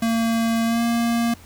square tone with pitch glide, 228.2 to 233.5 Hz, A#3 to A#3, -37 to +3 cents, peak -19 dBFS, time 0.02-1.34 s, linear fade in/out 5 ms, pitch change +40 cents, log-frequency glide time 0.65-0.82 s, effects added 86 Hz sine -46 dBFS peak until 1.45 s + pink hiss -48 dBFS RMS until 1.45 s

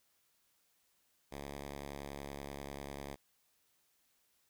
5% pulse tone with pitch glide, 70.6 to 70.15 Hz, C#2 to C#2, +32 to +21 cents, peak -32 dBFS, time 1.31-3.16 s, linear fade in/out 20 ms, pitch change -11 cents, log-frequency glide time 1.87-2.84 s, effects white hiss -75 dBFS RMS until 4.49 s

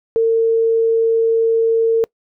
sine tone, 453.8 Hz, A#4, 47 cents flat, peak -11 dBFS, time 0.16-2.04 s, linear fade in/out 0 ms, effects noise-tail reverb RT60 0.1 s tail -25 dB re dry

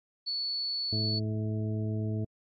sine tone, 4435 Hz, C#8, in tune, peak -30 dBFS, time 0.26-1.2 s, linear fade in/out 20 ms
harmonic tone, 108.1 Hz, A2, 30 cents flat, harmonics 1 / 2 / 3 / 4 / 6, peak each -30 / -36 / -40 / -42 / -46 dBFS, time 0.92-2.25 s, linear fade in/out 10 ms
effects AAC 32 kbps

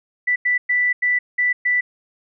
sine tone bursts at uneven times, 1975.5 Hz, B6, in tune, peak -15 dBFS, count 6, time 0.27-0.36 / 0.45-0.58 / 0.69-0.93 / 1.02-1.19 / 1.38-1.53 / 1.65-1.81 s, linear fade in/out 10 ms, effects none

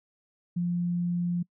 sine tone, 174.7 Hz, F3, 1 cent sharp, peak -25 dBFS, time 0.56-1.43 s, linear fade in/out 10 ms, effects noise-tail reverb RT60 0.1 s tail -25 dB re dry

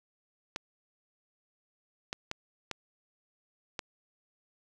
clicks, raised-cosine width 0.2 ms, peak -17 dBFS, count 5, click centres 0.561 / 2.129 / 2.314 / 2.713 / 3.792 s, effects none

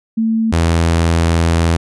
sine / sawtooth tone pair in turn, 223.6 / 83.3 Hz, A3 / E2, +28 / +19 cents, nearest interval octave + perfect fourth, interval 1709 cents, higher first, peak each -12 / -7 dBFS, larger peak second, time 0.17-0.52 / 0.52-1.77 s, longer second, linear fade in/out 10 ms, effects resampled to 24000 Hz

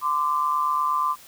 sine tone pair together, 1030 / 1178.3 Hz, C6 / D6, -28 / +5 cents, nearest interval major second, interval 233 cents, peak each -23 dBFS, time 0.01-1.16 s, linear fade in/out 50 ms, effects white hiss -48 dBFS RMS until 1.27 s

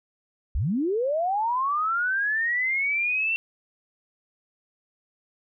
sine linear sweep, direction up, 45.64 to 2715 Hz, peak -22 dBFS, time 0.55-3.36 s, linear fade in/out 0 ms, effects none

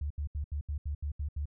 sine tone bursts, 73 Hz, D2, 10 cents flat, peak -31 dBFS, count 9, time 0.01-1.456 s, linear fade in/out 5 ms, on 94 ms, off 75 ms, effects none

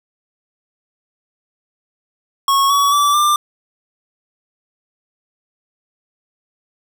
square tone with pitch steps, 1100 / 1129 / 1158.7 / 1189.2 Hz, C#6 / C#6 / D6 / D6, -14 / +31 / -24 / +21 cents, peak -12 dBFS, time 2.48-3.36 s, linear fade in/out 2 ms, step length 220 ms, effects none

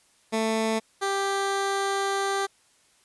15% pulse tone pair in turn, 221.7 / 393.7 Hz, A3 / G4, +13 / +8 cents, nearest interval minor seventh, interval 995 cents, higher second, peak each -17 / -18 dBFS, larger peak first, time 0.32-0.8 / 1.01-2.47 s, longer second, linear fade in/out 20 ms, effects white hiss -62 dBFS RMS until 3.04 s + resampled to 24000 Hz

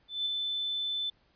sine tone with ADSR envelope, 3520 Hz, A7, in tune, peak -27 dBFS, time 0.08-1.1 s, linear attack 180 ms, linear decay 7 ms, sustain -3 dB, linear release 6 ms, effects pink hiss -68 dBFS RMS until 1.35 s + resampled to 11025 Hz

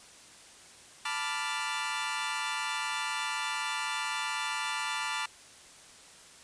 20% pulse chord, B half-diminished seventh, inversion third, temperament equal, 880 / 987.8 / 1174.7 / 1396.9 Hz, A5 / B5 / D6 / F6, 0 / 0 / 0 / 0 cents, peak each -32 / -33 / -32 / -32 dBFS, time 1.05-5.26 s, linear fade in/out 5 ms, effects white hiss -53 dBFS RMS until 6.43 s + resampled to 22050 Hz

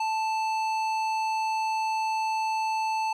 triangle tone with tanh clipping, 880 Hz, A5, in tune, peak -27 dBFS, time 0-3.13 s, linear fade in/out 5 ms, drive 18 dB, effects none

